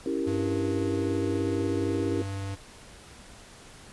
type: chord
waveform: sine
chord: C# diminished seventh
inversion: none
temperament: equal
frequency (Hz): 277.2 / 329.6 / 392 / 466.2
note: C#4 / E4 / G4 / Bb4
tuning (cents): 0 / 0 / 0 / 0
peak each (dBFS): -31 / -30 / -32 / -34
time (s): 0.06-2.22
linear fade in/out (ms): 2
type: tone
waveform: square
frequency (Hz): 98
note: G2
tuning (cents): 0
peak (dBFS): -32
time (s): 0.26-2.56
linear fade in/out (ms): 20
effects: pink hiss -49 dBFS RMS until 3.92 s + resampled to 24000 Hz

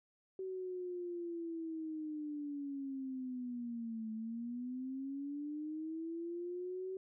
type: linear two-way sweep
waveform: sine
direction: down then up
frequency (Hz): 380.2 to 218.2 to 380.2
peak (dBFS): -39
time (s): 0.39-6.97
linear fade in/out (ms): 2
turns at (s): 4.12
effects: none

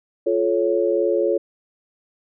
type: chord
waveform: sine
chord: F augmented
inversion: none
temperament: equal with one note detuned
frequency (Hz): 349.2 / 432.4 / 554.4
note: F4 / A4 / C#5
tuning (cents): 0 / -30 / 0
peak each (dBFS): -21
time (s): 0.26-1.38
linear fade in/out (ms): 10
effects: none

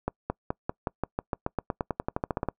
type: accelerating click train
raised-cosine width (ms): 1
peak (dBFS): -13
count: 21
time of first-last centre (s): 0.08-2.487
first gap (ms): 220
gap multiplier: 0.93
effects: noise-tail reverb RT60 0.1 s tail -26 dB re dry

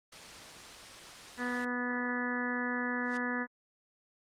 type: noise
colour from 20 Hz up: white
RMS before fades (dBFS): -45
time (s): 0.12-1.65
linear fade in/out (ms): 5
type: harmonic tone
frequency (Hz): 245.9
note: B3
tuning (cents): -7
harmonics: 1 / 2 / 3 / 4 / 5 / 6 / 7 / 8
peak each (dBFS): -35 / -41 / -46 / -42 / -43 / -43 / -36 / -43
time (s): 1.37-3.47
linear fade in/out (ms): 50
type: noise with exponential growth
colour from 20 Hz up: white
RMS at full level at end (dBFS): -43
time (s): 2.99-3.17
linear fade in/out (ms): 0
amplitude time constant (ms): 38
effects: low-pass 6000 Hz 12 dB/octave + Opus 24 kbps

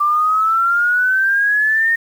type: exponential sweep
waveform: sine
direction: up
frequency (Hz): 1174.7 to 1850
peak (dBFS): -12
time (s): 0-1.96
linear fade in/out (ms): 10
effects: 7-bit

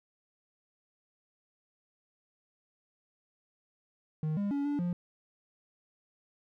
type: tone with pitch steps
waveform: triangle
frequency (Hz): 155.2 / 202.3 / 282.8 / 289.2 / 175.8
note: D#3 / G#3 / C#4 / D4 / F3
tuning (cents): -4 / -45 / +35 / -27 / +12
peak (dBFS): -27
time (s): 4.23-4.93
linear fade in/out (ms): 2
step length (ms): 140
effects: none

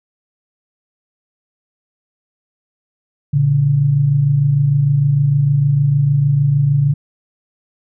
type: tone pair together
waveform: sine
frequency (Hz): 116.54 / 143.12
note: A#2 / D3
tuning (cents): 0 / -44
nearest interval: major third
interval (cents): 356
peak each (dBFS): -19 / -11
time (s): 3.33-6.94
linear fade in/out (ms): 10
effects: none

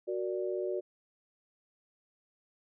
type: chord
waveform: sine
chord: Gb augmented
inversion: none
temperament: equal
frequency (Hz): 370 / 466.2 / 587.3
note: Gb4 / Bb4 / D5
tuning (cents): 0 / 0 / 0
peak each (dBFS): -33 / -39 / -37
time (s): 0.07-0.81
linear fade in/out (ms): 20
effects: none

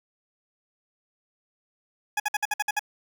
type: tone bursts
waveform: 20% pulse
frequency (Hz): 837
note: G#5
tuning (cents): +13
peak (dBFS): -18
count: 8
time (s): 2.17-2.794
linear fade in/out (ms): 5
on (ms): 29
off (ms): 56
effects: none

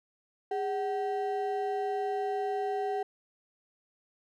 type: ring-modulated tone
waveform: triangle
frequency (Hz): 582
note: D5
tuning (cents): -16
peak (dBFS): -24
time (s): 0.51-3.03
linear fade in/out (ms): 5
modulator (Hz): 173
effects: none

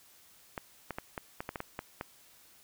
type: clicks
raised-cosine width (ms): 0.5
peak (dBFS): -21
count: 10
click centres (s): 0.578 / 0.907 / 0.985 / 1.178 / 1.405 / 1.491 / 1.558 / 1.604 / 1.791 / 2.011
effects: white hiss -60 dBFS RMS until 2.63 s

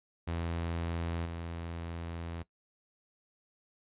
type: tone with level steps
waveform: sawtooth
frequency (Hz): 84.1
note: E2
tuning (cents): +35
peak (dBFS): -29 / -34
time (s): 0.27-2.43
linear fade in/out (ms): 10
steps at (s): 1.25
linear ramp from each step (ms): 5
effects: noise-tail reverb RT60 0.1 s tail -19 dB re dry + resampled to 8000 Hz

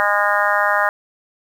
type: harmonic tone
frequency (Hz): 204.8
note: G#3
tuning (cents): -24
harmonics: 3 / 4 / 5 / 6 / 7 / 8 / 9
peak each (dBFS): -22 / -22 / -22 / -22 / -22 / -22 / -22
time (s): 0-0.89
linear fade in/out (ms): 0
effects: 7-bit

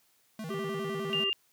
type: tone with vibrato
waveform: square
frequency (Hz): 186.8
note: F#3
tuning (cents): +17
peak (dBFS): -37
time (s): 0.39-1.24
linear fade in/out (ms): 2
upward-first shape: square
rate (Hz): 9.9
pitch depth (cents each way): 270
type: harmonic tone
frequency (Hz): 392.6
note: G4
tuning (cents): +3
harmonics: 1 / 3 / 5 / 7 / 8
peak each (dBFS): -34 / -41 / -45 / -53 / -50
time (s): 0.5-1.3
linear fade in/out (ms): 5
type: tone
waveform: sine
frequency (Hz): 2802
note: F7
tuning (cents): +5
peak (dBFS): -27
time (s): 1.13-1.33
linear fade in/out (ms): 0
effects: white hiss -68 dBFS RMS until 1.52 s + high-pass 80 Hz 12 dB/octave

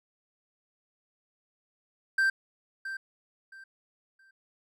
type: tone with echo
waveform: triangle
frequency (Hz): 1568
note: G6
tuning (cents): 0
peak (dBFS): -20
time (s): 2.18-2.3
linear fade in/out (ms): 5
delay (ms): 670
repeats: 3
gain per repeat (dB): -12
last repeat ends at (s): 4.31
effects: none

